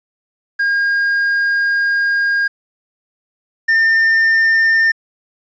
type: tone pair in turn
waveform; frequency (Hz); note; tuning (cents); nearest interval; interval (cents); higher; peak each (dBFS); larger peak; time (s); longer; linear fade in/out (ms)
triangle; 1620 / 1804.8; G#6 / A6; -43 / +44; major second; 187; second; -11 / -8; second; 0.59-2.48 / 3.68-4.92; first; 10
effects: resampled to 16000 Hz + 8-bit